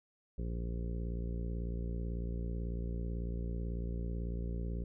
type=harmonic tone; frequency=58.1 Hz; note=A#1; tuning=5 cents flat; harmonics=1 / 2 / 3 / 4 / 5 / 6 / 7 / 8 / 9; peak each=-36 / -44 / -43 / -51 / -52 / -55 / -50 / -56 / -56 dBFS; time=0.38-4.84 s; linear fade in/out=5 ms; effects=none